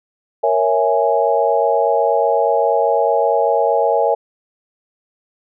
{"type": "chord", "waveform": "sine", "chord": "A# half-diminished seventh", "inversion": "none", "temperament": "equal", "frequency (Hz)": [466.2, 554.4, 659.3, 830.6], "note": ["A#4", "C#5", "E5", "G#5"], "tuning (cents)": [0, 0, 0, 0], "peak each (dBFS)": -18, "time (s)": [0.43, 4.15], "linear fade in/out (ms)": 10, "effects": []}